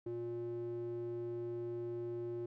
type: tone with band-pass filter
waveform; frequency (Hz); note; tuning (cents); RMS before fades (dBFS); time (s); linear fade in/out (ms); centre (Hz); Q
square; 118.1; A#2; +23; -41; 0.06-2.46; 5; 320; 5
effects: none